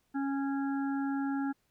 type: harmonic tone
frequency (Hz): 275.7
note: C#4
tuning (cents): -9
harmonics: 1 / 3 / 5 / 6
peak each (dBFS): -30 / -40 / -44 / -46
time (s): 0.14-1.53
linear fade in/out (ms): 20
effects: pink hiss -75 dBFS RMS until 1.7 s